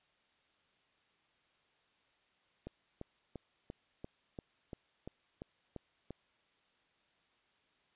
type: click train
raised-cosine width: 2 ms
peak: -30 dBFS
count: 11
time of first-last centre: 2.67-6.106 s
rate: 2.91 Hz
effects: white hiss -73 dBFS RMS until 7.95 s + resampled to 8000 Hz